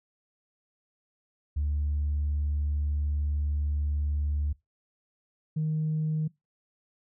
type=tone pair in turn; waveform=sine; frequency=73.42 / 155.57 Hz; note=D2 / D#3; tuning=0 / 0 cents; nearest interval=octave + minor second; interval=1300 cents; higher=second; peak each=-24 dBFS; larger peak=neither; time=1.56-4.53 / 5.56-6.28 s; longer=first; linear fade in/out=10 ms; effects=noise-tail reverb RT60 0.2 s tail -23 dB re dry + tanh soft clip ceiling -22 dBFS